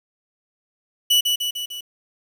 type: tone with echo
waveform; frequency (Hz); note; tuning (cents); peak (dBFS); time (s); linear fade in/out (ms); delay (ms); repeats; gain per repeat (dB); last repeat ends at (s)
40% pulse; 2955; F#7; -3; -13; 1.1-1.21; 10; 150; 4; -4; 1.81
effects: 8-bit